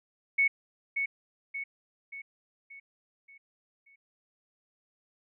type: tone with echo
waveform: sine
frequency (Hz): 2214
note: C#7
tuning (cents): -3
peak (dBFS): -21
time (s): 0.38-0.48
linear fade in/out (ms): 10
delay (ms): 580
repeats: 6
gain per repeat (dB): -6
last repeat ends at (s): 3.96
effects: none